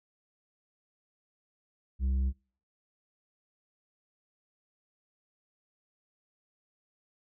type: tone with tanh clipping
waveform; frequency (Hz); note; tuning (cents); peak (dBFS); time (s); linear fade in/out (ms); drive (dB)
sine; 65.6; C2; +5; -27; 1.99-2.33; 50; 6
effects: noise-tail reverb RT60 0.5 s tail -26 dB re dry